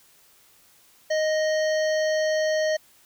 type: harmonic tone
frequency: 622.3 Hz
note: D#5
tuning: in tune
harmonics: 1 / 3 / 5 / 7 / 9 / 10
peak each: -21 / -30 / -39 / -38 / -40 / -42 dBFS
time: 1.1-2.77 s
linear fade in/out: 10 ms
effects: white hiss -57 dBFS RMS until 3.05 s